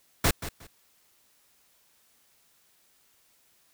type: noise with echo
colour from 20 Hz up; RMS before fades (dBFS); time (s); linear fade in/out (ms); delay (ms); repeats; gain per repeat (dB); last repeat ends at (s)
pink; -22; 0.24-0.31; 5; 180; 2; -13; 0.67
effects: white hiss -65 dBFS RMS until 3.73 s